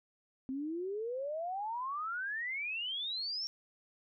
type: exponential sweep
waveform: sine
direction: up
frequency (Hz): 256.5 to 5580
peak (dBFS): -35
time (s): 0.49-3.47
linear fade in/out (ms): 0
effects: none